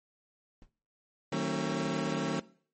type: noise with exponential decay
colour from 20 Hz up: brown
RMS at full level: -48 dBFS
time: 0.62-0.72 s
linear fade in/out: 1 ms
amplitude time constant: 21 ms
type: chord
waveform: 25% pulse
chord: D# diminished seventh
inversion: none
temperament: just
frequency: 155.56 / 186.68 / 224 / 268.8 Hz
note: D#3 / F#3 / A3 / C4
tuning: 0 / +16 / +31 / +47 cents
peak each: -32 dBFS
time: 1.32-2.4 s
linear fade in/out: 5 ms
effects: noise-tail reverb RT60 0.5 s tail -21 dB re dry + MP3 32 kbps